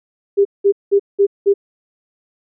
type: tone bursts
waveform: sine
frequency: 400 Hz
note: G4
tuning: 35 cents sharp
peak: -8 dBFS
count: 5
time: 0.37-1.54 s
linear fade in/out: 20 ms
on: 82 ms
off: 190 ms
effects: none